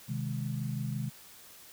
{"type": "chord", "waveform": "sine", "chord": "Ab major", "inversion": "first", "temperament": "just", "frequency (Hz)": [129.78, 155.74, 207.7], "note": ["C3", "Eb3", "Ab3"], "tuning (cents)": [-14, 2, 0], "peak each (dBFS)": [-34, -37, -38], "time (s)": [0.08, 1.1], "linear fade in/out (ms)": 20, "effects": ["white hiss -53 dBFS RMS until 1.72 s"]}